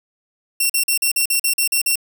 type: tone bursts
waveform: 5% pulse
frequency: 2722 Hz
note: F7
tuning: 45 cents flat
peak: -6 dBFS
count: 10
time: 0.6-1.957 s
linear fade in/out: 5 ms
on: 97 ms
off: 43 ms
effects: none